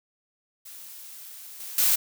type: noise with level steps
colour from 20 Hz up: blue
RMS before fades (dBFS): -43 / -38 / -21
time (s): 0.65-1.96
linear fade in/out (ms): 10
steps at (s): 1.6 / 1.78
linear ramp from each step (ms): 2
effects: none